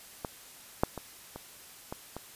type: clicks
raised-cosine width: 1 ms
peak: -19 / -9 / -23 / -26 / -22 / -24 dBFS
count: 6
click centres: 0.248 / 0.835 / 0.977 / 1.36 / 1.925 / 2.166 s
effects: white hiss -51 dBFS RMS until 2.35 s + resampled to 32000 Hz